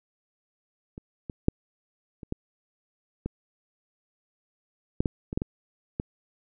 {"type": "clicks", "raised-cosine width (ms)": 3, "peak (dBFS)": [-26, -21, -6, -27, -16, -17, -10, -12, -19, -12, -16, -15], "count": 12, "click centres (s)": [0.979, 1.298, 1.484, 2.232, 2.324, 3.26, 5.005, 5.058, 5.329, 5.375, 5.419, 5.999], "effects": []}